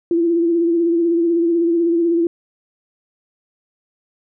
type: tone with vibrato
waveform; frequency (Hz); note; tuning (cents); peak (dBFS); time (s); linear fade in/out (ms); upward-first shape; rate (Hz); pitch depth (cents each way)
sine; 337.9; E4; +43; -13; 0.11-2.27; 2; sine; 16; 41
effects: none